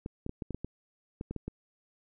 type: clicks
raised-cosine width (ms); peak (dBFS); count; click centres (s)
3; -23; 11; 0.061 / 0.264 / 0.294 / 0.422 / 0.507 / 0.546 / 0.646 / 1.211 / 1.31 / 1.363 / 1.48
effects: none